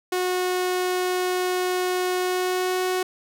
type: tone with pitch glide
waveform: sawtooth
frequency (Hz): 364.7 to 368.7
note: F#4 to F#4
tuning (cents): -25 to -6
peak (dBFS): -18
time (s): 0.12-3.03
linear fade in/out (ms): 5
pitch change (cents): +19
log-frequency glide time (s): 2.19-2.83
effects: none

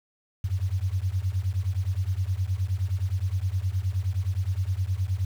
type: beating tone pair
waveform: sine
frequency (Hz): 89.1 / 98.7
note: F2 / G2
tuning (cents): +35 / +12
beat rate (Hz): 9.6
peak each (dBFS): -27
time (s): 0.44-5.25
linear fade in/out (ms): 5
effects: 8-bit

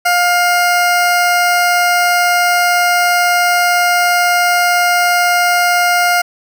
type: tone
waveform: 20% pulse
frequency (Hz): 707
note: F5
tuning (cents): +21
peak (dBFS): -5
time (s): 0.05-6.22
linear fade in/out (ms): 10
effects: none

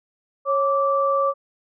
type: tone pair together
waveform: sine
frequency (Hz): 550 / 1165.4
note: C#5 / D6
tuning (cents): -14 / -14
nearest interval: octave + minor second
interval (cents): 1300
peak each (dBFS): -20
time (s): 0.45-1.34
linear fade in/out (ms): 50
effects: none

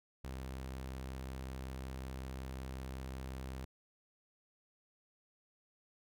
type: tone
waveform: sawtooth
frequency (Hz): 65.41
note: C2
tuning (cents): 0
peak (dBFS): -38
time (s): 0.24-3.65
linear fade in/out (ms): 5
effects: none

